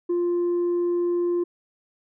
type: tone with tanh clipping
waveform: sine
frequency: 349.2 Hz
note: F4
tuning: in tune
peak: -21 dBFS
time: 0.09-1.44 s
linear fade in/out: 10 ms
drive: 1 dB
effects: none

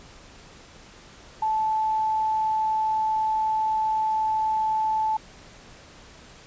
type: tone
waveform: sine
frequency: 872 Hz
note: A5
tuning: 16 cents flat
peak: -21 dBFS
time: 1.42-5.17 s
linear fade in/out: 5 ms
effects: pink hiss -48 dBFS RMS until 6.46 s + resampled to 16000 Hz

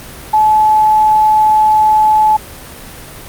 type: tone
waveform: sine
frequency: 860 Hz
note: A5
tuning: 40 cents flat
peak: -6 dBFS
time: 0.33-2.37 s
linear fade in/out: 10 ms
effects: pink hiss -31 dBFS RMS until 3.28 s + Opus 32 kbps

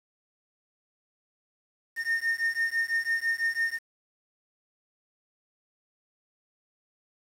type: beating tone pair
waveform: triangle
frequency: 1826 / 1832 Hz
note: A#6 / A#6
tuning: -36 / -31 cents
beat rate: 6 Hz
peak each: -27 dBFS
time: 1.96-3.79 s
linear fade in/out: 50 ms
effects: resampled to 32000 Hz + 8-bit

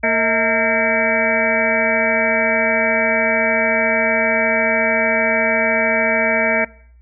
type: harmonic tone with a mistuned harmonic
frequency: 228.4 Hz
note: A#3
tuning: 35 cents flat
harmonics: 1 / 2 / 3 / 4 / 6 / 7 / 8 / 9 / 10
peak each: -23 / -25 / -19 / -26 / -29 / -24 / -24 / -26 / -19 dBFS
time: 0.03-6.65 s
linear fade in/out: 10 ms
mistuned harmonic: 3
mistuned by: -110 cents
effects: noise-tail reverb RT60 0.6 s tail -21 dB re dry + added 60 Hz sine -44 dBFS peak until 7.01 s

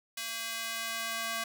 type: tone with high-pass filter sweep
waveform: square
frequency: 227.1 Hz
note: A#3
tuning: 45 cents flat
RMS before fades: -36 dBFS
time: 0.17-1.44 s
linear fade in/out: 5 ms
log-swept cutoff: 2400 to 1100 Hz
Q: 0.74
effects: none

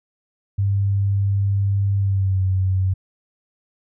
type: tone with pitch glide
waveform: sine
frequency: 99.3 to 94.22 Hz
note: G2 to F#2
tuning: +23 to +32 cents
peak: -16 dBFS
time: 0.58-2.94 s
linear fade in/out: 10 ms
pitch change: -91 cents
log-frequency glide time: 1.98-2.42 s
effects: none

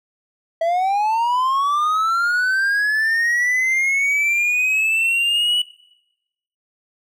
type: linear sweep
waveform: triangle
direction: up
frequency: 650 to 2960 Hz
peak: -14 dBFS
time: 0.61-5.62 s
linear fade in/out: 5 ms
effects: noise-tail reverb RT60 1.0 s tail -23 dB re dry

